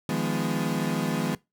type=chord; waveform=35% pulse; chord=F half-diminished seventh; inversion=third; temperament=equal with one note detuned; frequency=155.56 / 174.61 / 207.7 / 250 Hz; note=Eb3 / F3 / Ab3 / Cb4; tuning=0 / 0 / 0 / +21 cents; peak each=-29 dBFS; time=0.09-1.35 s; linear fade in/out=2 ms; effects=noise-tail reverb RT60 0.2 s tail -21 dB re dry